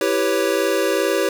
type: chord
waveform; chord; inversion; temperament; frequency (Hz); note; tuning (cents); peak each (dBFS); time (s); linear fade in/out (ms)
square; C# half-diminished seventh; first; equal; 329.6 / 392 / 493.9 / 554.4; E4 / G4 / B4 / C#5; 0 / 0 / 0 / 0; -25 / -22 / -24 / -23; 0.01-1.29; 2
effects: none